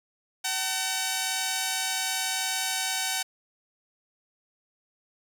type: tone pair together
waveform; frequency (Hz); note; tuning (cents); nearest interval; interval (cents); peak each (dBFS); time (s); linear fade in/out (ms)
5% pulse; 758.5 / 902; F#5 / A5; +43 / +43; minor third; 300; -16 / -21; 0.44-3.23; 10
effects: none